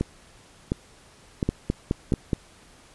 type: two click trains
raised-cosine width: 3 ms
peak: -9 / -10 dBFS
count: 5 / 4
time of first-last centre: 1.49-2.332 / 0.01-2.138 s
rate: 4.75 / 1.41 Hz
effects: pink hiss -53 dBFS RMS until 2.94 s + resampled to 24000 Hz